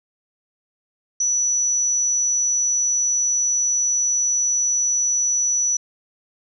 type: tone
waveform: sine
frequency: 5920 Hz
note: F#8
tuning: in tune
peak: -17 dBFS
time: 1.2-5.77 s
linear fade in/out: 5 ms
effects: none